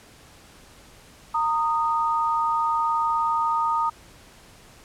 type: tone pair together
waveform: sine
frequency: 919.8 / 1239 Hz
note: A#5 / D#6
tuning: -23 / -8 cents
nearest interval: perfect fourth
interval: 515 cents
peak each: -23 / -23 dBFS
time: 1.34-3.9 s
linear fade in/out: 10 ms
effects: pink hiss -50 dBFS RMS until 4.84 s + low-pass 11000 Hz 12 dB/octave